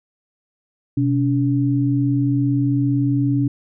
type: tone pair together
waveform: sine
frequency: 126.7 / 284.2 Hz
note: B2 / C#4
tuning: +45 / +43 cents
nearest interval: octave + major second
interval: 1398 cents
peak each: -18 dBFS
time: 0.97-3.48 s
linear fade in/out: 5 ms
effects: none